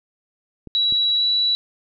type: clicks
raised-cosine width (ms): 3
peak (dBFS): -23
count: 2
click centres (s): 0.673 / 0.924
type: tone with pitch glide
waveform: sine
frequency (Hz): 3905 to 3932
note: B7 to B7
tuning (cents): -20 to -8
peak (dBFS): -16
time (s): 0.75-1.55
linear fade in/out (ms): 0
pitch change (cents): +12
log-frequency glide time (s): 1.18-1.24
effects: none